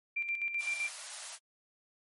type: tone with tremolo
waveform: sine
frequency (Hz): 2365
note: D7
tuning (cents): +12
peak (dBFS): -30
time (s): 0.16-0.89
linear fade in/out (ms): 10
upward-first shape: square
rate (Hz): 7.8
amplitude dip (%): 55
type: high-pass noise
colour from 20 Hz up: white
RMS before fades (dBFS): -43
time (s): 0.58-1.39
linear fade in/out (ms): 50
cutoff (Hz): 580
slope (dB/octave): 48
effects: MP3 48 kbps